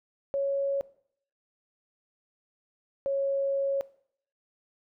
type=tone pair in turn; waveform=sine; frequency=554.4 / 550.9 Hz; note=C#5 / C#5; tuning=0 / -11 cents; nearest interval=unison; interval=11 cents; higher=first; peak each=-25 dBFS; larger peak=neither; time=0.34-0.81 / 3.06-3.81 s; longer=second; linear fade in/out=0 ms; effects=noise-tail reverb RT60 0.6 s tail -19 dB re dry